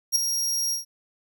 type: tone with ADSR envelope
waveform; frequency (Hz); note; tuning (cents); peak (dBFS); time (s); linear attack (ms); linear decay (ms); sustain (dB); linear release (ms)
sawtooth; 5620; F8; +10; -13; 0.12-0.85; 36; 9; -8; 130
effects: none